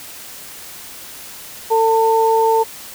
sine tone pair together, 448.5 / 897 Hz, A4 / A5, +33 / +33 cents, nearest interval octave, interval 1200 cents, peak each -14 dBFS, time 1.7-2.64 s, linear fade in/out 20 ms, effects white hiss -35 dBFS RMS until 2.94 s

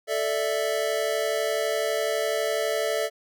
square chord, A suspended fourth, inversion none, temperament equal, 440 / 587.3 / 659.3 Hz, A4 / D5 / E5, 0 / 0 / 0 cents, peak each -29 dBFS, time 0.07-3.1 s, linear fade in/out 50 ms, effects none

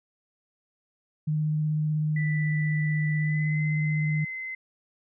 sine tone with vibrato, 153.2 Hz, D#3, 27 cents flat, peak -23 dBFS, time 1.27-4.25 s, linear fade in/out 10 ms, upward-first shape square, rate 16 Hz, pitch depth 9 cents each way
sine tone with pitch glide, 1978 to 2056 Hz, B6 to C7, +2 to -31 cents, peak -32 dBFS, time 2.16-4.55 s, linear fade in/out 5 ms, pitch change +67 cents, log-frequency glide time 3.19-3.6 s
effects none

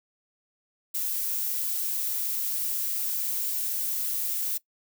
violet noise, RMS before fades -29 dBFS, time 0.94-4.58 s, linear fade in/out 10 ms, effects noise-tail reverb RT60 0.1 s tail -20 dB re dry

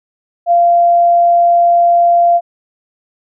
sine tone, 691 Hz, F5, 19 cents flat, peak -6 dBFS, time 0.46-2.41 s, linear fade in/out 50 ms, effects none

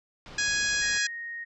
pink low-pass noise, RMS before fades -45 dBFS, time 0.26-0.98 s, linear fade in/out 0 ms, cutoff 5100 Hz, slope 24 dB/octave
harmonic tone, 830.6 Hz, G#5, in tune, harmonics 2 / 3 / 4 / 5 / 6 / 7 / 8 / 9, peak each -27 / -35 / -36 / -36 / -34 / -34 / -38 / -36 dBFS, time 0.38-1.07 s, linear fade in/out 5 ms
sine tone, 1864.7 Hz, A#6, in tune, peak -34 dBFS, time 0.81-1.45 s, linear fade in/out 20 ms
effects none

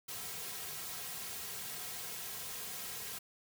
white noise with comb filter, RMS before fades -43 dBFS, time 0.08-3.19 s, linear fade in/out 10 ms, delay 3.4 ms, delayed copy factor -0.7, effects none

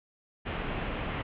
pink low-pass noise, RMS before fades -34 dBFS, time 0.45-1.23 s, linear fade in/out 20 ms, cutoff 3100 Hz, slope 48 dB/octave, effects none

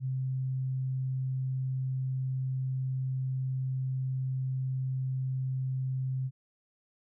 sine tone, 130.81 Hz, C3, in tune, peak -29 dBFS, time 0-6.31 s, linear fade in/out 50 ms, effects none

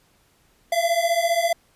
square beating tone pair, 670 / 685 Hz, E5 / F5, +28 / -34 cents, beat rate 15 Hz, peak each -23 / -22 dBFS, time 0.72-1.53 s, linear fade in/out 5 ms, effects pink hiss -61 dBFS RMS until 1.75 s + resampled to 32000 Hz

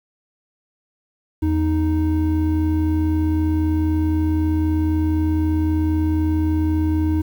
triangle tone pair together, 82.4 / 311.1 Hz, E2 / D#4, 0 / 0 cents, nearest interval octave + major seventh, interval 2300 cents, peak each -17 dBFS, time 1.42-7.22 s, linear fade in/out 10 ms, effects 8-bit

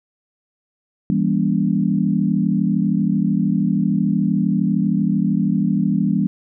sine chord, E diminished seventh, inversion none, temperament just, 164.81 / 197.78 / 237.3 / 284.8 Hz, E3 / G3 / Bb3 / Db4, 0 / +16 / +31 / +47 cents, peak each -21 / -18 / -22 / -24 dBFS, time 1.1-6.27 s, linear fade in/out 0 ms, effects none

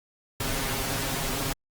pink noise with comb filter, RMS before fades -29 dBFS, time 0.4-1.53 s, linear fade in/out 5 ms, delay 7.4 ms, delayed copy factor +0.85, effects Opus 48 kbps

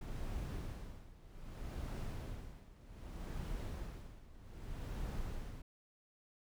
brown noise with tremolo, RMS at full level -41 dBFS, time 0.01-5.62 s, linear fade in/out 5 ms, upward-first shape sine, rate 0.64 Hz, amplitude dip 85%, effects none

